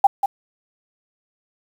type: tone with echo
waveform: sine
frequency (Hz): 796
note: G5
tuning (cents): +26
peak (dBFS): -7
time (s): 0.04-0.07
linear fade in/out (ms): 5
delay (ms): 190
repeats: 1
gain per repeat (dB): -8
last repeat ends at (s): 0.26
effects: 7-bit